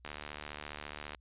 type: click train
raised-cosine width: 0.3 ms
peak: -25 dBFS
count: 83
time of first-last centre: 0.05-1.148 s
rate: 74.7 Hz
effects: added 60 Hz sine -60 dBFS peak until 1.2 s + resampled to 8000 Hz